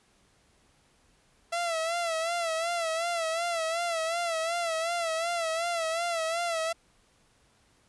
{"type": "tone with vibrato", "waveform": "sawtooth", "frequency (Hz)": 668, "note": "E5", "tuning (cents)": 23, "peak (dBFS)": -24, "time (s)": [1.52, 6.73], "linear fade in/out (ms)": 10, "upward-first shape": "sine", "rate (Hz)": 2.7, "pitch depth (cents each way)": 70, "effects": ["pink hiss -65 dBFS RMS until 7.88 s", "resampled to 24000 Hz"]}